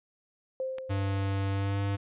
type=tone with exponential decay; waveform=sine; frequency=523.3 Hz; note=C5; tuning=in tune; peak=-28 dBFS; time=0.6-1.66 s; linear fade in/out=1 ms; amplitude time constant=230 ms
type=click; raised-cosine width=0.3 ms; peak=-26 dBFS; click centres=0.784 s
type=tone with pitch glide; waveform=square; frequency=98 to 99.71 Hz; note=G2 to G2; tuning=0 to +30 cents; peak=-28 dBFS; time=0.89-1.97 s; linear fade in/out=20 ms; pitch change=+30 cents; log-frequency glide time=1.5-1.8 s
effects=resampled to 8000 Hz

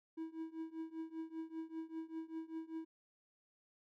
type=tone with tremolo; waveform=triangle; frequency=323.2 Hz; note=E4; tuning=34 cents flat; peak=-37 dBFS; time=0.17-2.85 s; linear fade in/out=10 ms; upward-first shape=triangle; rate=5.1 Hz; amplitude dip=95%; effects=none

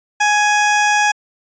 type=tone; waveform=20% pulse; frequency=834 Hz; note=G#5; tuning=7 cents sharp; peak=-7 dBFS; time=0.2-1.12 s; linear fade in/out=10 ms; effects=resampled to 16000 Hz

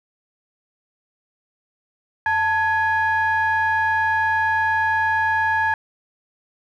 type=ring-modulated tone; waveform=triangle; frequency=395.7 Hz; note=G4; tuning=16 cents sharp; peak=-12 dBFS; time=2.26-5.74 s; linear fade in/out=2 ms; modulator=1280 Hz; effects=none

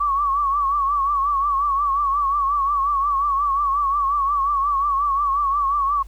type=tone with vibrato; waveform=sine; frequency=1131 Hz; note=C#6; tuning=34 cents sharp; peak=-17 dBFS; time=0-6.03 s; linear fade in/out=10 ms; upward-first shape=triangle; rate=5.6 Hz; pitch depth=91 cents each way; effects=added 50 Hz sine -36 dBFS peak until 6.07 s + pink hiss -56 dBFS RMS until 6.07 s

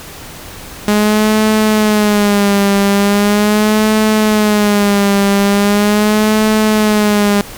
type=tone with vibrato; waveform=sawtooth; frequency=207.7 Hz; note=G#3; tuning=in tune; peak=-5 dBFS; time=0.88-7.41 s; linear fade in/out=0 ms; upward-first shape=sine; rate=0.4 Hz; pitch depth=71 cents each way; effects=pink hiss -31 dBFS RMS until 7.57 s

